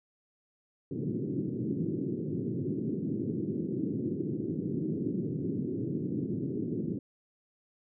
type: band-pass noise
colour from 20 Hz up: white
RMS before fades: -33 dBFS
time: 0.91-6.99 s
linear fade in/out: 5 ms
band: 110 to 380 Hz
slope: 48 dB/octave
effects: none